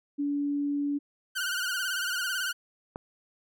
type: tone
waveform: sine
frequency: 286.8 Hz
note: D4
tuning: 41 cents flat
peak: -26 dBFS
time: 0.18-0.99 s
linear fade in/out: 20 ms
type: tone with vibrato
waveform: sawtooth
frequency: 1480 Hz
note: F#6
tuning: in tune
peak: -25 dBFS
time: 1.35-2.53 s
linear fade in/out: 20 ms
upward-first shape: sine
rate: 18 Hz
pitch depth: 88 cents each way
type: click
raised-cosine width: 1 ms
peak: -22 dBFS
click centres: 2.959 s
effects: none